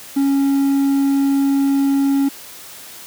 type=tone; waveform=triangle; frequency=276.3 Hz; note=C#4; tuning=6 cents flat; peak=-11 dBFS; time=0.16-2.29 s; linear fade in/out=10 ms; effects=white hiss -37 dBFS RMS until 3.06 s + high-pass 80 Hz 12 dB/octave